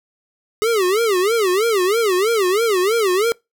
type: tone with vibrato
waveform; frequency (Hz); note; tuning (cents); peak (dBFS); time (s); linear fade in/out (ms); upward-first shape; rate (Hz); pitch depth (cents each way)
square; 410; G#4; -22; -15; 0.62-3.32; 0; sine; 3.1; 230
effects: noise-tail reverb RT60 0.2 s tail -24 dB re dry